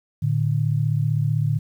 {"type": "tone pair together", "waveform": "sine", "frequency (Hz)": [113, 148.7], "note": ["A2", "D3"], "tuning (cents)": [47, 22], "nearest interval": "perfect fourth", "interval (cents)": 475, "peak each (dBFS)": -21, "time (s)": [0.22, 1.59], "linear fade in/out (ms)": 10, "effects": ["9-bit"]}